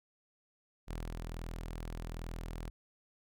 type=tone with ADSR envelope; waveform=sawtooth; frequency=41.2 Hz; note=E1; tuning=in tune; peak=-34 dBFS; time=0.87-2.7 s; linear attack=35 ms; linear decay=240 ms; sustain=-2 dB; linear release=5 ms; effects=none